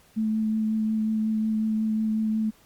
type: tone with vibrato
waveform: sine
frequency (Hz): 218.2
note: A3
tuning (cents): -14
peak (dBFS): -22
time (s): 0.16-2.51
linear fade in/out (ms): 20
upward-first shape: triangle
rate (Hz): 5.5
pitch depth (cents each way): 15
effects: pink hiss -58 dBFS RMS until 2.65 s + Opus 48 kbps